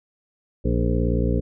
harmonic tone with a mistuned harmonic, 58.3 Hz, A#1, 1 cent sharp, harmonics 1 / 2 / 3 / 4 / 5 / 7 / 8 / 9, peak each -22 / -25 / -27 / -28 / -29 / -30 / -31 / -32 dBFS, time 0.64-1.41 s, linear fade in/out 20 ms, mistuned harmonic 5, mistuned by +51 cents, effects none

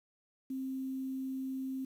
sine tone with quantisation, 264 Hz, C4, 16 cents sharp, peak -35 dBFS, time 0.5-1.85 s, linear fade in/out 5 ms, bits 10, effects none

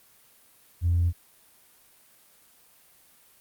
triangle tone with tanh clipping, 86.2 Hz, F2, 22 cents flat, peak -20 dBFS, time 0.81-1.13 s, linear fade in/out 50 ms, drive 5 dB, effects white hiss -58 dBFS RMS until 3.4 s + Opus 32 kbps

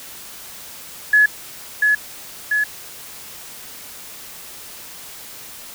sine tone with echo, 1699 Hz, G#6, 39 cents sharp, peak -9 dBFS, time 1.13-1.26 s, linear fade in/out 5 ms, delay 690 ms, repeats 2, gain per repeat -3 dB, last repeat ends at 2.64 s, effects white hiss -37 dBFS RMS until 5.74 s

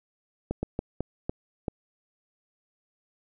slowing click train, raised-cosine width 2 ms, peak -15 dBFS, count 6, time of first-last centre 0.51-1.682 s, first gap 120 ms, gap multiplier 1.34, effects none

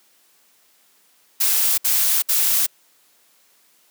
blue noise bursts, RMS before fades -18 dBFS, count 3, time 1.4-2.666 s, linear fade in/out 10 ms, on 380 ms, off 63 ms, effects white hiss -58 dBFS RMS until 3.9 s + high-pass 200 Hz 12 dB/octave

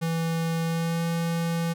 square tone with pitch glide, 164.81 to 167.4 Hz, E3 to E3, 0 to +27 cents, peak -25 dBFS, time 0.01-1.74 s, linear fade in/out 20 ms, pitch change +27 cents, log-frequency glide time 0.65-1.04 s, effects none

